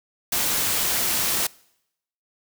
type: noise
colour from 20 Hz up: white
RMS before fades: -23 dBFS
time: 0.32-1.47 s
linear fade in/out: 5 ms
effects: noise-tail reverb RT60 0.8 s tail -24 dB re dry